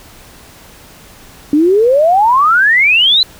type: exponential sweep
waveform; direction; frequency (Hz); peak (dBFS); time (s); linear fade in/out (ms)
sine; up; 284.8 to 4106; -6; 1.53-3.23; 2
effects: pink hiss -39 dBFS RMS until 3.39 s